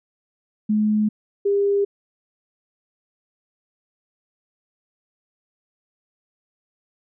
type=tone pair in turn; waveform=sine; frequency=212.8 / 401.7 Hz; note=G#3 / G4; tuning=+42 / +42 cents; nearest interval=major seventh; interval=1100 cents; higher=second; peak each=-16 dBFS; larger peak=neither; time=0.69-1.09 / 1.45-1.85 s; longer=neither; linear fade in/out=10 ms; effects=none